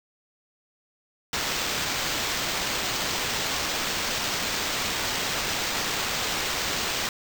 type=noise with sample-and-hold; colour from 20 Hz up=blue; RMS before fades=-28 dBFS; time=1.33-7.09 s; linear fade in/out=2 ms; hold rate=11025 Hz; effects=none